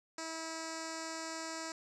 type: tone with low-pass filter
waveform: 10% pulse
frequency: 323.7 Hz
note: E4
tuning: 31 cents flat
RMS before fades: -42 dBFS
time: 0.18-1.72 s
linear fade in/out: 2 ms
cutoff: 6700 Hz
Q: 8.2
effects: none